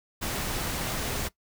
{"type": "noise", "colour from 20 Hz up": "pink", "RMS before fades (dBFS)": -31, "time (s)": [0.21, 1.29], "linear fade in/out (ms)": 20, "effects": ["noise-tail reverb RT60 0.1 s tail -19 dB re dry"]}